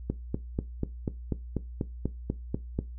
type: click train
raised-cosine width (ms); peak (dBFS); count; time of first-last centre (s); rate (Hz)
3; -15; 12; 0.1-2.789; 4.09
effects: noise-tail reverb RT60 0.2 s tail -17 dB re dry + added 60 Hz sine -38 dBFS peak until 2.98 s